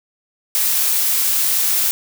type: noise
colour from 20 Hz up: blue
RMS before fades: -17 dBFS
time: 0.55-1.91 s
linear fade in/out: 0 ms
effects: none